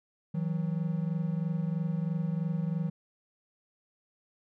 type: tone pair together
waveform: triangle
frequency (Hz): 160.44 / 183.5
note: E3 / F#3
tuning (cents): -47 / -14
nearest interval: major second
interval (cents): 233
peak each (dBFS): -28 / -31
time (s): 0.34-2.9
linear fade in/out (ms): 10
effects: none